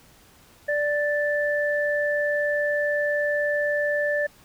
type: tone pair together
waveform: sine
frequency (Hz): 587.3 / 1760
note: D5 / A6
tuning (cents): 0 / 0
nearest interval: octave + perfect fifth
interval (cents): 1900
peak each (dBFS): -23 / -25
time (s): 0.68-4.27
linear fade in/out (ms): 10
effects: pink hiss -54 dBFS RMS until 4.44 s